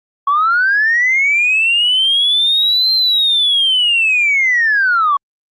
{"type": "linear two-way sweep", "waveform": "sine", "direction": "up then down", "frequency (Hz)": [1098, 4158, 1098], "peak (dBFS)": -9, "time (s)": [0.27, 5.17], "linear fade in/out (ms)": 5, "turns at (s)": 2.93, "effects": ["tanh soft clip ceiling -6 dBFS", "Opus 48 kbps"]}